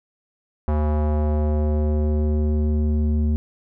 square tone with low-pass filter sweep, 75.6 Hz, D#2, 49 cents flat, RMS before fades -20 dBFS, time 0.68-3.36 s, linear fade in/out 0 ms, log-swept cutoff 970 to 230 Hz, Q 1.4, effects none

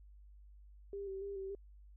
sine tone with vibrato, 392.6 Hz, G4, 3 cents sharp, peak -40 dBFS, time 0.93-1.55 s, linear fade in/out 2 ms, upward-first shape square, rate 3.5 Hz, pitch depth 29 cents each way, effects added 50 Hz sine -55 dBFS peak until 1.96 s

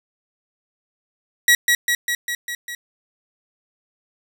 sawtooth tone with echo, 1918 Hz, A#6, 49 cents sharp, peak -7 dBFS, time 1.48-1.55 s, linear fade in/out 2 ms, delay 200 ms, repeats 6, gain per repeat -3 dB, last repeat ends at 2.75 s, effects none

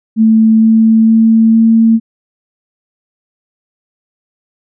sine tone with pitch steps, 221.4 / 222.8 / 224.2 / 225.7 Hz, A3 / A3 / A3 / A3, +11 / +22 / +33 / +44 cents, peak -4 dBFS, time 0.16-2 s, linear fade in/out 50 ms, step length 460 ms, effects none

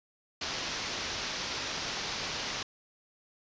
white low-pass noise, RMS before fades -36 dBFS, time 0.41-2.63 s, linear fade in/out 5 ms, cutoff 6000 Hz, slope 48 dB/octave, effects resampled to 16000 Hz

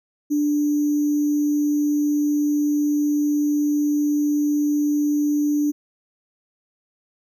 sine tone with sample-and-hold, 294.7 Hz, D4, 6 cents sharp, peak -17 dBFS, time 0.3-5.72 s, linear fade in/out 20 ms, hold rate 6300 Hz, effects none

